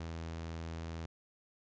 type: tone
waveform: sawtooth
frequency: 82.2 Hz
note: E2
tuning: 4 cents flat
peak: -36 dBFS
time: 0-1.06 s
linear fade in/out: 5 ms
effects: resampled to 16000 Hz